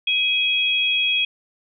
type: tone pair together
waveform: sine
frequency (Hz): 2518 / 3304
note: D#7 / G#7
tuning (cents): +20 / -10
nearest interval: perfect fourth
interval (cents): 470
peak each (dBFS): -20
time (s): 0.07-1.25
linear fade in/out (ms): 5
effects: none